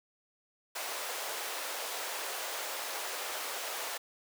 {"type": "high-pass noise", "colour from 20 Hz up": "pink", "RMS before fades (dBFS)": -38, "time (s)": [0.75, 3.98], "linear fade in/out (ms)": 10, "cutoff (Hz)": 490, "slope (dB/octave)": 24, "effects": []}